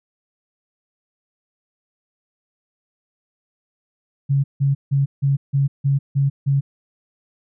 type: tone bursts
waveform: sine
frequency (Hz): 138.7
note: C#3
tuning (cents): +1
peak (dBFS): -14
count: 8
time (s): 4.29-6.61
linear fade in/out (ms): 20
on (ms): 150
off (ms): 160
effects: none